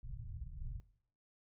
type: low-pass noise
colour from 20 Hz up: pink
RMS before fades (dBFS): -45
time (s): 0.03-0.8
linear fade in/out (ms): 0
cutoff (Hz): 140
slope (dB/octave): 48
effects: noise-tail reverb RT60 0.6 s tail -17 dB re dry